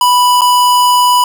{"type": "tone with dropouts", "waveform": "square", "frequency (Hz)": 987.8, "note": "B5", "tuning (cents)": 0, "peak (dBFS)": -7, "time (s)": [0.01, 1.24], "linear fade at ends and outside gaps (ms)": 2, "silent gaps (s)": [0.41, 0.417], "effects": []}